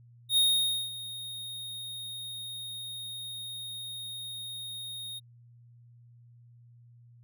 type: tone with ADSR envelope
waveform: square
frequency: 3716 Hz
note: A#7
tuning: 6 cents flat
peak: -21 dBFS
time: 0.29-5.2 s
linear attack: 80 ms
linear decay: 530 ms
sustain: -17 dB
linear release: 22 ms
effects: added 119 Hz sine -53 dBFS peak until 7.23 s